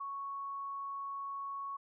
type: tone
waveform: sine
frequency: 1108.7 Hz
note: C#6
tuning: in tune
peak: -38 dBFS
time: 0-1.77 s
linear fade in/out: 10 ms
effects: none